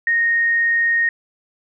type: tone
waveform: sine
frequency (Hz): 1858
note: A#6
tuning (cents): -6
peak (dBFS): -14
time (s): 0.07-1.09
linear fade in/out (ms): 2
effects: none